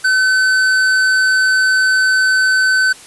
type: tone with tanh clipping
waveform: sine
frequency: 1522 Hz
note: F#6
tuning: 48 cents sharp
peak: -12 dBFS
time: 0.04-2.93 s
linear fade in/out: 10 ms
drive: 13 dB
effects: white hiss -38 dBFS RMS until 3.06 s + resampled to 24000 Hz